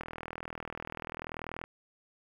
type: click train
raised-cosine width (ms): 0.5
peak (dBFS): -23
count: 67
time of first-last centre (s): 0.01-1.64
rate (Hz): 40.5
effects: 9-bit